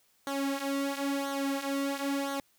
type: tone with flanger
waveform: sawtooth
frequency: 277.2 Hz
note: C#4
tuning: in tune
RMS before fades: -32 dBFS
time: 0.27-2.4 s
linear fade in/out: 0 ms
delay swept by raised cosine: 0.39 to 4.89 ms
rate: 0.98 Hz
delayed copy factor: -0.75
effects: white hiss -68 dBFS RMS until 2.58 s